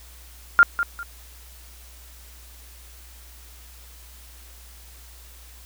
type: tone with echo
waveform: sine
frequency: 1400 Hz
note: F6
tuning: 4 cents sharp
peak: -8 dBFS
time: 0.59-0.63 s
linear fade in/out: 0 ms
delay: 200 ms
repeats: 2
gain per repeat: -11 dB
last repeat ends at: 1.03 s
effects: added 60 Hz sine -45 dBFS peak until 5.65 s + white hiss -49 dBFS RMS until 5.65 s

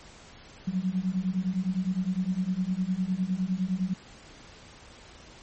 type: beating tone pair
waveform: sine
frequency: 180 / 189.8 Hz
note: F#3 / F#3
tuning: -47 / +44 cents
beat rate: 9.8 Hz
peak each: -29 / -28 dBFS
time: 0.67-3.94 s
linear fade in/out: 10 ms
effects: pink hiss -50 dBFS RMS until 5.42 s + MP3 32 kbps

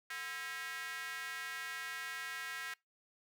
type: tone with high-pass filter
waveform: square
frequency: 146.83 Hz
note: D3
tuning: in tune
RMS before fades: -43 dBFS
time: 0.1-2.74 s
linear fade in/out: 5 ms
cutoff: 1700 Hz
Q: 2.9
effects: noise-tail reverb RT60 0.2 s tail -25 dB re dry

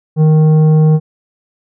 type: tone with tanh clipping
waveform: sine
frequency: 155.56 Hz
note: D#3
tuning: in tune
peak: -7 dBFS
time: 0.16-1 s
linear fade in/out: 50 ms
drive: 9 dB
effects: none

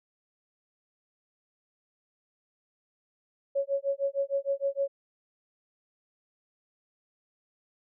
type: tone with tremolo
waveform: sine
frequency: 554.4 Hz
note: C#5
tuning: in tune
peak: -23 dBFS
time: 3.55-4.88 s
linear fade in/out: 10 ms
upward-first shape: sine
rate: 6.5 Hz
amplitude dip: 100%
effects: none

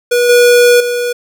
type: tone with level steps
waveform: square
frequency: 484.8 Hz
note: B4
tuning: 32 cents flat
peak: -9 / -5 / -14 dBFS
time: 0.11-1.13 s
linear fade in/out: 10 ms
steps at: 0.29 / 0.8 s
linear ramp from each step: 5 ms
effects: none

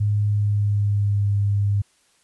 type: tone with pitch glide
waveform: sine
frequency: 103.83 to 101.22 Hz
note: G#2 to G#2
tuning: 0 to -44 cents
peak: -17 dBFS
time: 0-1.82 s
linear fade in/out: 10 ms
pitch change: -44 cents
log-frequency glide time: 0.26-1.31 s
effects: white hiss -61 dBFS RMS until 2.23 s + resampled to 24000 Hz

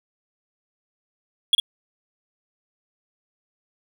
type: tone with echo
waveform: triangle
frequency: 3336 Hz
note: G#7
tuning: 7 cents sharp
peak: -11 dBFS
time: 1.53-1.55 s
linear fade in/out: 2 ms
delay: 50 ms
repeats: 1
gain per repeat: -4 dB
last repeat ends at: 1.6 s
effects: none

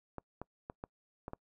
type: clicks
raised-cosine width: 1 ms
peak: -27 dBFS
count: 6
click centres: 0.183 / 0.416 / 0.699 / 0.839 / 1.281 / 1.334 s
effects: noise-tail reverb RT60 0.1 s tail -26 dB re dry

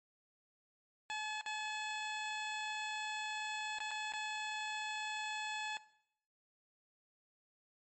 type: tone with dropouts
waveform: 15% pulse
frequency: 857 Hz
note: A5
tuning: 46 cents flat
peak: -32 dBFS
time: 1.1-5.77 s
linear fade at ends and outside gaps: 0 ms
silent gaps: 1.411-1.461 / 3.786-3.803 / 3.908-3.914 / 4.122-4.136 s
effects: noise-tail reverb RT60 0.7 s tail -18 dB re dry + MP3 32 kbps

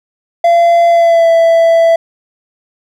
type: tone with pitch glide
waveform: triangle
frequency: 683 to 663.9 Hz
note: F5 to E5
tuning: -39 to +12 cents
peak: -3 dBFS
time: 0.44-1.96 s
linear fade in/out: 5 ms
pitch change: -49 cents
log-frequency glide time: 0.89-1.29 s
effects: none

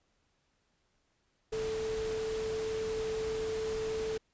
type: tone in noise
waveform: sine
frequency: 440 Hz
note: A4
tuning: in tune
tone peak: -32 dBFS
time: 1.52-4.18 s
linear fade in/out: 10 ms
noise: pink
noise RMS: -43 dBFS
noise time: 1.52-4.18 s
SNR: +8 dB
effects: pink hiss -75 dBFS RMS until 4.33 s + resampled to 16000 Hz

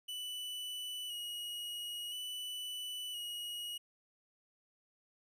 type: tone with vibrato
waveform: 45% pulse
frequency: 2937 Hz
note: F#7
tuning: 13 cents flat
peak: -40 dBFS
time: 0.08-3.78 s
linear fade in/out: 10 ms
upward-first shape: square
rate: 0.49 Hz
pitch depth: 24 cents each way
effects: none

